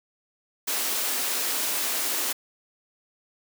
white high-pass noise, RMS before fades -27 dBFS, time 0.67-2.33 s, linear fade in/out 10 ms, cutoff 230 Hz, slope 48 dB/octave, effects none

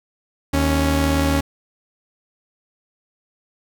sawtooth tone pair together, 77.38 / 277.2 Hz, D#2 / C#4, -9 / 0 cents, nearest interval octave + minor seventh, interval 2209 cents, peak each -15 dBFS, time 0.53-1.41 s, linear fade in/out 10 ms, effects none

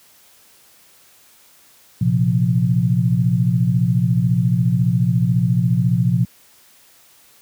sine chord, Bb suspended second, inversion none, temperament equal, 116.54 / 130.81 / 174.61 Hz, Bb2 / C3 / F3, 0 / 0 / 0 cents, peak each -18 dBFS, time 2.01-6.25 s, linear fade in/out 5 ms, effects white hiss -51 dBFS RMS until 7.41 s + high-pass 60 Hz 12 dB/octave

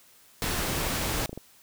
pink noise, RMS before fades -29 dBFS, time 0.42-1.26 s, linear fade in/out 0 ms
clicks, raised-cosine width 2 ms, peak -23 dBFS, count 5, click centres 1.142 / 1.196 / 1.294 / 1.33 / 1.376 s
effects white hiss -57 dBFS RMS until 1.62 s

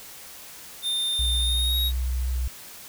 square tone with pitch glide, 3618 to 3785 Hz, A7 to A#7, +48 to +26 cents, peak -24 dBFS, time 0.82-1.92 s, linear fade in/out 50 ms, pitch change +78 cents, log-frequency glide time 1.38-1.77 s
sine tone, 62.9 Hz, B1, 32 cents sharp, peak -23 dBFS, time 1.19-2.48 s, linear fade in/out 5 ms
effects white hiss -43 dBFS RMS until 2.88 s

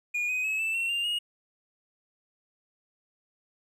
triangle tone with pitch steps, 2438 / 2505 / 2574 / 2645 / 2718 / 2792 / 2869 Hz, D#7 / D#7 / E7 / E7 / F7 / F7 / F7, -36 / +11 / -42 / +5 / -48 / -1 / +46 cents, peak -25 dBFS, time 0.14-1.19 s, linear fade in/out 10 ms, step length 150 ms, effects none

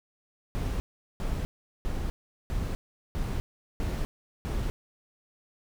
brown noise bursts, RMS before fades -30 dBFS, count 7, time 0.55-4.7 s, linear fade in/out 0 ms, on 250 ms, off 400 ms, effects none

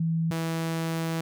sine / sawtooth tone pair in turn, 163.7 / 163.7 Hz, E3 / E3, -12 / -12 cents, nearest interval unison, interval 0 cents, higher neither, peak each -23 dBFS, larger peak neither, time 0-0.31 / 0.31-1.21 s, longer second, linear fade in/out 5 ms, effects none

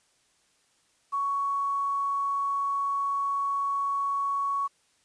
sine tone with quantisation, 1116 Hz, C#6, 11 cents sharp, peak -25 dBFS, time 1.12-4.68 s, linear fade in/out 20 ms, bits 9, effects white hiss -67 dBFS RMS until 5.04 s + resampled to 22050 Hz

